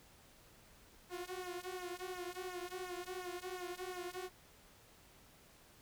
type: tone with flanger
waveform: sawtooth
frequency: 362 Hz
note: F#4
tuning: 38 cents flat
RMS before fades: -45 dBFS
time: 1.09-4.3 s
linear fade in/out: 50 ms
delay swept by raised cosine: 0.22 to 5.52 ms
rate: 2.8 Hz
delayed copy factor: -0.85
effects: pink hiss -63 dBFS RMS until 5.81 s